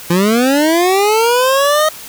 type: linear sweep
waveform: 25% pulse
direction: up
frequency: 167.1 to 629 Hz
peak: -6 dBFS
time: 0.1-1.89 s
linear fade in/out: 5 ms
effects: white hiss -32 dBFS RMS until 2.08 s